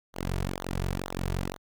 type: tone with flanger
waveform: sawtooth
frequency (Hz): 45.71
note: F#1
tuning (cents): -20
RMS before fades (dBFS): -32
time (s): 0.13-1.58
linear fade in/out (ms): 50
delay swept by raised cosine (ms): 0.38 to 3.88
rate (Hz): 2.1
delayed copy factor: -0.95
effects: none